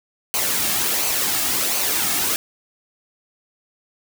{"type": "noise with flanger", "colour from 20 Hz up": "white", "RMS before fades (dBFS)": -21, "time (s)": [0.34, 2.36], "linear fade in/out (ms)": 0, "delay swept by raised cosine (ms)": [0.56, 2.06], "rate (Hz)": 1.4, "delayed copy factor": -0.5, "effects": []}